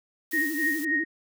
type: noise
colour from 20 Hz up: blue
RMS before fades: -38 dBFS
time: 0.31-0.85 s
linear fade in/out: 5 ms
type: tone with tremolo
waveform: sine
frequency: 1864.7 Hz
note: A#6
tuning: in tune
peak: -21 dBFS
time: 0.32-1.05 s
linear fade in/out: 20 ms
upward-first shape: triangle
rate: 3.6 Hz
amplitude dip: 90%
type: tone with vibrato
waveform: sine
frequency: 306.1 Hz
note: D#4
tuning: 28 cents flat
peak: -29 dBFS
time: 0.33-1.04 s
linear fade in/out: 5 ms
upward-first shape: sine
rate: 12 Hz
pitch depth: 130 cents each way
effects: none